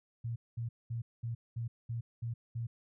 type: tone bursts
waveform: sine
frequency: 116.54 Hz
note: A#2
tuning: in tune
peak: -34 dBFS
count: 8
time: 0.24-2.67 s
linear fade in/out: 10 ms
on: 120 ms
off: 210 ms
effects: none